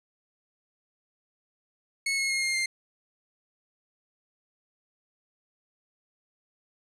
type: tone with pitch steps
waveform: sawtooth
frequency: 2193 / 2170 / 2148 / 2126 / 2104 Hz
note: C#7 / C#7 / C7 / C7 / C7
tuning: -19 / -37 / +45 / +27 / +9 cents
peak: -22 dBFS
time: 2.06-2.66 s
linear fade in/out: 5 ms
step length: 120 ms
effects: resampled to 24000 Hz